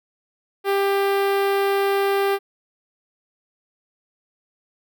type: tone with notch filter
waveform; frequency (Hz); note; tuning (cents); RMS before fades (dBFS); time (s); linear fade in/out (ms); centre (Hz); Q
sawtooth; 396; G4; +18; -20; 0.64-2.39; 50; 6800; 0.56
effects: none